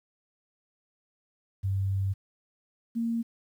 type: tone pair in turn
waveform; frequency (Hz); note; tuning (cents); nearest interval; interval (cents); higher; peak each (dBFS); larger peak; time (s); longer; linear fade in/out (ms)
sine; 97.1 / 230.9; G2 / A#3; -16 / -16; octave + minor third; 1500; second; -25 / -26; first; 1.63-2.14 / 2.95-3.23; first; 20
effects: 10-bit